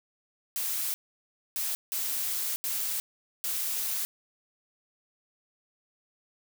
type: noise bursts at uneven times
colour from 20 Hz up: blue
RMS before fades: -31 dBFS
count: 5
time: 0.56-0.94 / 1.56-1.75 / 1.92-2.56 / 2.64-3 / 3.44-4.05 s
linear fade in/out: 0 ms
effects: none